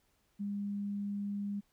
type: tone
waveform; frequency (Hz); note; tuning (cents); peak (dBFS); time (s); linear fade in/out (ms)
sine; 202.4; G#3; -44; -34; 0.39-1.61; 20
effects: pink hiss -74 dBFS RMS until 1.72 s